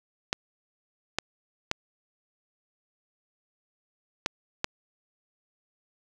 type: clicks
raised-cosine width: 0.2 ms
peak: -8 dBFS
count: 5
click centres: 0.329 / 1.186 / 1.714 / 4.261 / 4.644 s
effects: none